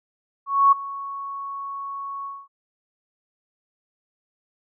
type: tone with ADSR envelope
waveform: sine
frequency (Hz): 1108.7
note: C#6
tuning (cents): 0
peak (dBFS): -10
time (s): 0.46-2.48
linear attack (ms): 260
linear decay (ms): 12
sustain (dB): -19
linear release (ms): 230
effects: none